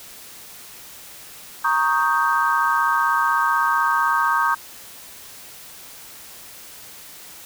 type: chord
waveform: sine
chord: Eb dominant seventh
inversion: second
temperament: equal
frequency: 932.3 / 1108.7 / 1244.5 / 1568 Hz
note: Bb5 / Db6 / Eb6 / G6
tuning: 0 / 0 / 0 / 0 cents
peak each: -22 dBFS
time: 1.64-4.55 s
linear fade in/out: 10 ms
effects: white hiss -41 dBFS RMS until 7.45 s